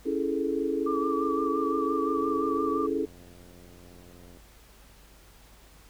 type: chord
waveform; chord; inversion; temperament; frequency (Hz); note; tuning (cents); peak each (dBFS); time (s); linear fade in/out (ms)
sine; A major seventh; first; equal; 277.2 / 329.6 / 415.3 / 440; C#4 / E4 / G#4 / A4; 0 / 0 / 0 / 0; -31; 0.05-3.06; 20
type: tone with vibrato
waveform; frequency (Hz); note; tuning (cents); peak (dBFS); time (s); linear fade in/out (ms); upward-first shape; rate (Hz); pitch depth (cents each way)
sine; 1169; D6; -8; -30; 0.86-2.87; 10; sine; 5.8; 40
type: click train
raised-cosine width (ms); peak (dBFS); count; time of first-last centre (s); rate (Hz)
2; -40; 195; 2.17-4.372; 88.1
effects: added 50 Hz sine -55 dBFS peak until 5.89 s + pink hiss -56 dBFS RMS until 5.89 s